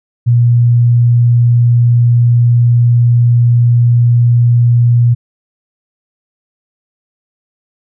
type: tone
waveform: sine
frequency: 119.7 Hz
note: A#2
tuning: 46 cents sharp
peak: -5 dBFS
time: 0.26-5.15 s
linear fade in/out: 20 ms
effects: none